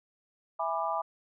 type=chord; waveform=sine; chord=E dominant seventh; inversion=none; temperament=just; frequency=659.3 / 824.1 / 988.9 / 1186.7 Hz; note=E5 / G#5 / B5 / D6; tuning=0 / -14 / +2 / +18 cents; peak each=-34 dBFS; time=0.59-1.02 s; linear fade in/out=10 ms; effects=none

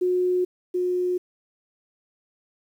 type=tone pair in turn; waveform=sine; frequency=362.7 / 360.8 Hz; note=F#4 / F#4; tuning=-34 / -44 cents; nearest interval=unison; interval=10 cents; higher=first; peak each=-19 / -21 dBFS; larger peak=first; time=0.01-0.45 / 0.74-1.18 s; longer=neither; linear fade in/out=10 ms; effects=9-bit

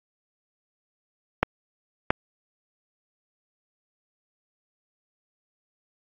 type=clicks; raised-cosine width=0.5 ms; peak=-3 dBFS; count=2; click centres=1.43 / 2.105 s; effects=AAC 48 kbps

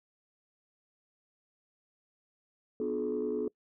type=chord; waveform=sine; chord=B diminished seventh; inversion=none; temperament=just; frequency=246.9 / 296.3 / 355.6 / 426.7 Hz; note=B3 / D4 / F4 / Ab4; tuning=0 / +15 / +31 / +47 cents; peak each=-36 / -37 / -37 / -31 dBFS; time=2.8-3.48 s; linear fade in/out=2 ms; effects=noise-tail reverb RT60 0.1 s tail -25 dB re dry + tanh soft clip ceiling -24 dBFS

